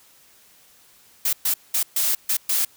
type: noise bursts at uneven times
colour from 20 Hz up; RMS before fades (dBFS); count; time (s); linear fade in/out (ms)
blue; -21; 6; 1.25-1.33 / 1.45-1.54 / 1.74-1.83 / 1.96-2.15 / 2.29-2.37 / 2.49-2.65; 5
effects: white hiss -54 dBFS RMS until 2.76 s